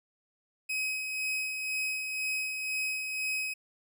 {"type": "tone with tremolo", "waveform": "40% pulse", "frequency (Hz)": 2536, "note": "D#7", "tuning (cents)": 32, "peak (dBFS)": -28, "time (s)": [0.69, 3.54], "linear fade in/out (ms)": 10, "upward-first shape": "sine", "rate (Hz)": 2, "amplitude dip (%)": 40, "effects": []}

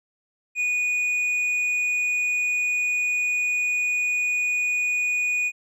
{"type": "tone with tanh clipping", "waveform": "triangle", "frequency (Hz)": 2465, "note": "D#7", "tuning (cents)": -17, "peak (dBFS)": -22, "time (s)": [0.55, 5.52], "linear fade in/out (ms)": 50, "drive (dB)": 9, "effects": []}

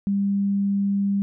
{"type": "tone", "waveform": "sine", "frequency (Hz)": 199.2, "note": "G3", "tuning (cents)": 28, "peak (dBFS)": -19, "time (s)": [0.07, 1.22], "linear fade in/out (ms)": 0, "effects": []}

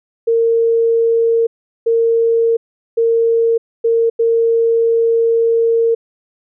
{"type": "tone bursts at uneven times", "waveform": "sine", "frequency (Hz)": 459.2, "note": "A#4", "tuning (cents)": -26, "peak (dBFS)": -10, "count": 5, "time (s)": [[0.27, 1.47], [1.86, 2.57], [2.97, 3.58], [3.84, 4.1], [4.19, 5.95]], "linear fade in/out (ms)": 10, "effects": []}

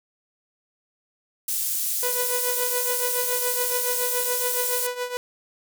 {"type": "high-pass noise", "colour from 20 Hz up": "pink", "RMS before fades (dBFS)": -26, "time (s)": [1.48, 4.87], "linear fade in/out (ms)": 5, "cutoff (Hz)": 9100, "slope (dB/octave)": 12}
{"type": "tone with tremolo", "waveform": "sawtooth", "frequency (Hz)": 493.8, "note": "B4", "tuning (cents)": 0, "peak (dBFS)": -20, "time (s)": [2.03, 5.17], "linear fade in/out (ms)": 0, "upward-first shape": "triangle", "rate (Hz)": 7.1, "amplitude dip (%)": 80}
{"effects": []}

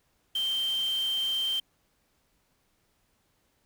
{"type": "tone in noise", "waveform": "sine", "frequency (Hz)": 3136, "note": "G7", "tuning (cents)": 0, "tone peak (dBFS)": -26, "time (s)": [0.35, 1.6], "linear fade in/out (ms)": 5, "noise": "white", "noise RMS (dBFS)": -44, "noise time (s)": [0.35, 1.6], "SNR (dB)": 15, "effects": ["pink hiss -71 dBFS RMS until 3.65 s"]}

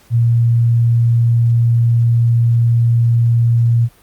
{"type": "tone", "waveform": "sine", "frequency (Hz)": 117.3, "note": "A#2", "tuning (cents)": 11, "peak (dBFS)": -9, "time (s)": [0.1, 3.89], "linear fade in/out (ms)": 50, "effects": ["pink hiss -49 dBFS RMS until 4.02 s", "Opus 48 kbps"]}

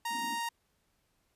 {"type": "tone", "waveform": "sawtooth", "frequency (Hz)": 932.3, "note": "A#5", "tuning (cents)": 0, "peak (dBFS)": -29, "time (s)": [0.05, 0.49], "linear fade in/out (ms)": 5}
{"type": "band-pass noise", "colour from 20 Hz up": "pink", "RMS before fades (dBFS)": -46, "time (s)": [0.09, 0.4], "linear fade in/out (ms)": 50, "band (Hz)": [220, 290], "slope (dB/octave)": 48}
{"effects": ["pink hiss -75 dBFS RMS until 1.35 s", "resampled to 32000 Hz"]}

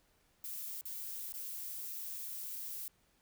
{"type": "noise with dropouts", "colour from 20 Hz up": "violet", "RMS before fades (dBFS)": -43, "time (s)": [0.44, 2.88], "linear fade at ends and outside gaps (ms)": 1, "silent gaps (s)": [[0.811, 0.854], [1.323, 1.339]], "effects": ["pink hiss -72 dBFS RMS until 3.21 s"]}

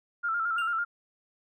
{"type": "tone with vibrato", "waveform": "sine", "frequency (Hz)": 1367, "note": "F6", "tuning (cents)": -37, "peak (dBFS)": -26, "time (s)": [0.23, 0.85], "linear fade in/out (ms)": 20, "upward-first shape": "square", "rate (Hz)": 9, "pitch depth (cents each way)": 52}
{"type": "tone with exponential decay", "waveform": "triangle", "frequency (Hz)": 2794, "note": "F7", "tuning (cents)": 0, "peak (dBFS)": -30, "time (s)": [0.58, 0.81], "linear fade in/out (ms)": 5, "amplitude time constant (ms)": 49}
{"effects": []}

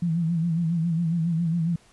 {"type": "tone with vibrato", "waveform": "sine", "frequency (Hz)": 166.9, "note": "E3", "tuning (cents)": 22, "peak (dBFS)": -21, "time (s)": [0.02, 1.76], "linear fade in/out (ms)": 5, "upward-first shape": "sine", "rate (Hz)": 7.3, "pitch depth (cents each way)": 77, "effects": ["pink hiss -57 dBFS RMS until 1.92 s", "resampled to 24000 Hz"]}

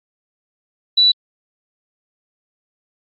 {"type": "tone", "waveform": "sine", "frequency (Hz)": 3951, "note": "B7", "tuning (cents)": 0, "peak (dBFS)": -9, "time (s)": [0.97, 1.12], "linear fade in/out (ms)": 10, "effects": ["Opus 48 kbps"]}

